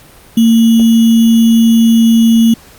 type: tone with sample-and-hold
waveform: sine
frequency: 227.9 Hz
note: A#3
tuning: 39 cents flat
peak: -4 dBFS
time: 0.37-2.54 s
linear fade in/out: 5 ms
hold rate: 3150 Hz
effects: pink hiss -40 dBFS RMS until 2.78 s + Opus 48 kbps